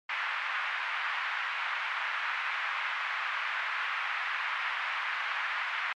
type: band-pass noise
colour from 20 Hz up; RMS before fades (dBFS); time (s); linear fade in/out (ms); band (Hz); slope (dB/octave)
white; -33; 0.09-5.93; 5; 1000 to 2300; 24
effects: MP3 96 kbps